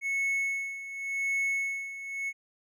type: tone with tremolo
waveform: triangle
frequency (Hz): 2200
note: C#7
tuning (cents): -14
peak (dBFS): -24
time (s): 0.01-2.33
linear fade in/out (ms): 50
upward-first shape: sine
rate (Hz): 0.89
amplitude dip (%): 75
effects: none